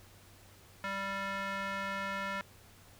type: tone with band-pass filter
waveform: square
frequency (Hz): 196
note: G3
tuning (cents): 0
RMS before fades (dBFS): -37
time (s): 0.84-2.41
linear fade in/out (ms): 0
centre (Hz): 1600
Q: 1.6
effects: added 96 Hz sine -60 dBFS peak until 2.99 s + pink hiss -59 dBFS RMS until 2.99 s